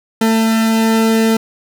40% pulse tone pair together, 223.4 / 447.6 Hz, A3 / A4, +27 / +30 cents, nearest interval octave, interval 1203 cents, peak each -10 / -21 dBFS, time 0.21-1.37 s, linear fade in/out 5 ms, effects none

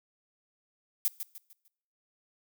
violet noise with echo, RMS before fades -27 dBFS, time 1.05-1.08 s, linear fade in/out 0 ms, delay 150 ms, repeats 4, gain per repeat -9 dB, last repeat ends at 1.68 s, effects noise-tail reverb RT60 0.7 s tail -22 dB re dry

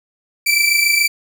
sawtooth tone pair together, 2316 / 2343 Hz, D7 / D7, -25 / -5 cents, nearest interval unison, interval 20 cents, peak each -12 dBFS, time 0.46-1.08 s, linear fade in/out 10 ms, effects none

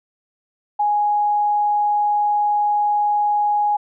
sine tone, 830.6 Hz, G#5, in tune, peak -15 dBFS, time 0.79-3.77 s, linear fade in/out 10 ms, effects none

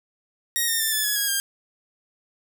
5% pulse tone with pitch steps, 1876 / 1827.9 / 1781 / 1735.3 / 1690.7 / 1647.4 / 1605.1 Hz, A#6 / A#6 / A6 / A6 / G#6 / G#6 / G6, +11 / -34 / +21 / -24 / +30 / -14 / +41 cents, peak -11 dBFS, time 0.56-1.4 s, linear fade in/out 0 ms, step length 120 ms, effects none

